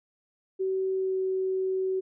sine tone with pitch glide, 380 to 377.6 Hz, F#4 to F#4, +46 to +35 cents, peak -25 dBFS, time 0.59-2.01 s, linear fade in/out 20 ms, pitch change -11 cents, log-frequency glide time 0.94-1.17 s, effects none

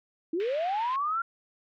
sine linear sweep, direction up, 309.5 to 1396.9 Hz, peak -26 dBFS, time 0.33-1.22 s, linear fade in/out 5 ms
pink band-pass noise, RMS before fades -45 dBFS, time 0.4-0.96 s, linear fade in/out 0 ms, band 1600 to 3200 Hz, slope 24 dB/octave
effects none

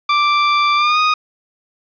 sawtooth tone with pitch glide, 1174.7 to 1242.4 Hz, D6 to D#6, 0 to -3 cents, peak -8 dBFS, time 0.09-1.14 s, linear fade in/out 5 ms, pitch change +97 cents, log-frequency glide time 0.76-0.99 s, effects resampled to 11025 Hz + 7-bit

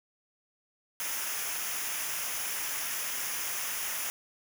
white noise with comb filter, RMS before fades -34 dBFS, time 1-4.1 s, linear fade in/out 0 ms, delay 0.24 ms, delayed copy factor -0.65, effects none

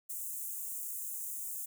white high-pass noise, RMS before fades -40 dBFS, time 0.09-1.66 s, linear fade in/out 10 ms, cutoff 7000 Hz, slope 48 dB/octave, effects none

